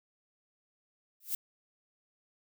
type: noise with exponential growth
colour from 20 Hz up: violet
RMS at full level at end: -28 dBFS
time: 1.2-1.35 s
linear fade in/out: 5 ms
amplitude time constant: 32 ms
effects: none